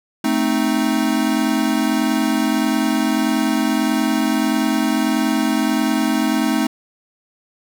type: chord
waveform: square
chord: A diminished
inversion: none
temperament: equal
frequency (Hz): 220 / 261.6 / 311.1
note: A3 / C4 / Eb4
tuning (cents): 0 / 0 / 0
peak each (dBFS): -21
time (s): 0.24-6.67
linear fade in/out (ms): 5
effects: none